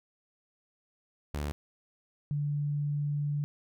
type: tone pair in turn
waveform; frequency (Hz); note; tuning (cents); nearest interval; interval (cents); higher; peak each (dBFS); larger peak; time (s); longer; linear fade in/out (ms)
sawtooth / sine; 73.2 / 145.85; D2 / D3; -5 / -12; octave; 1193; second; -28; neither; 1.34-1.52 / 2.31-3.44; second; 0
effects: none